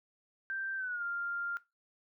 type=tone with pitch glide; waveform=sine; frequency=1568 to 1396.9 Hz; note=G6 to F6; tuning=0 to 0 cents; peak=-34 dBFS; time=0.5-1.57 s; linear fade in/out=0 ms; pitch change=-200 cents; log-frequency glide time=0.76-1.03 s; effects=noise-tail reverb RT60 0.2 s tail -17 dB re dry